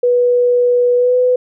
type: tone with pitch glide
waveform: sine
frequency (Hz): 489.3 to 500.4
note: B4 to B4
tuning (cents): -16 to +23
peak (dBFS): -9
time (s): 0.03-1.36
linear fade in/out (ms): 5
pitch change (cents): +39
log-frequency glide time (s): 0.96-1.16
effects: none